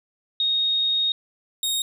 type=tone pair in turn; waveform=sine / sawtooth; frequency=3729 / 3729 Hz; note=A#7 / A#7; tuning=0 / 0 cents; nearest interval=unison; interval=0 cents; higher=neither; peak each=-19 dBFS; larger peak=neither; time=0.4-1.12 / 1.63-1.82 s; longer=first; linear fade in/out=2 ms; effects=none